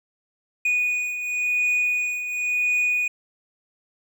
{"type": "beating tone pair", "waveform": "triangle", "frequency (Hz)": [2468, 2468.94], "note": ["D#7", "D#7"], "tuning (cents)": [-15, -14], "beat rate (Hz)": 0.94, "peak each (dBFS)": [-27, -20], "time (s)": [0.65, 3.08], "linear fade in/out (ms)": 5, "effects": []}